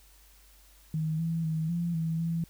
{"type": "tone with pitch steps", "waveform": "sine", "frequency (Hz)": [157.3, 164.7, 158.9, 171.2, 162.3, 166.2], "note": ["D#3", "E3", "D#3", "F3", "E3", "E3"], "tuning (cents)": [19, -1, 37, -34, -27, 15], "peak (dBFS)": -27, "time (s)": [0.94, 2.44], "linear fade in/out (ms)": 2, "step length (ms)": 250, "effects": ["added 49 Hz sine -57 dBFS peak until 2.49 s", "white hiss -60 dBFS RMS until 2.49 s"]}